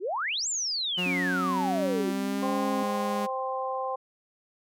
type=exponential two-way sweep; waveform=sine; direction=up then down; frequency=331.6 to 7700 to 331.6 Hz; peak=-27 dBFS; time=0-2.13 s; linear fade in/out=50 ms; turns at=0.48 s
type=tone with pitch glide; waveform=sawtooth; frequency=180 to 205.6 Hz; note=F#3 to G#3; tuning=-47 to -17 cents; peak=-26 dBFS; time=0.97-3.27 s; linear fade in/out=20 ms; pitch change=+230 cents; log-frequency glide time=1.17-2.67 s
type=tone with vibrato; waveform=sine; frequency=270 Hz; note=C#4; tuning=45 cents flat; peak=-30 dBFS; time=1.06-2.83 s; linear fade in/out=2 ms; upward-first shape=triangle; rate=1.5 Hz; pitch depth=53 cents each way
type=harmonic tone; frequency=261.6 Hz; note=C4; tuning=in tune; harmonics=2 / 3 / 4; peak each=-32 / -33 / -33 dBFS; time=2.42-3.96 s; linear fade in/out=10 ms
effects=none